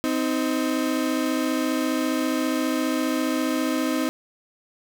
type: tone pair together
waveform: 35% pulse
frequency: 259.3 / 314.1 Hz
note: C4 / D#4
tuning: -15 / +16 cents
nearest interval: minor third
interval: 331 cents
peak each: -23 dBFS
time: 0.04-4.09 s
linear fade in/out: 0 ms
effects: none